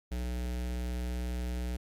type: tone with notch filter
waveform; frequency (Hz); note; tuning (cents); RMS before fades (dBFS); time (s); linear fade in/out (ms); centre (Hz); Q
square; 61.1; B1; -18; -34; 0.11-1.77; 10; 1100; 1.9
effects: MP3 96 kbps